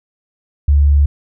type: tone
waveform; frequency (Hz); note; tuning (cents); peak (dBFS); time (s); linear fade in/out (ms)
sine; 71.8; D2; -39; -7; 0.68-1.06; 5
effects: none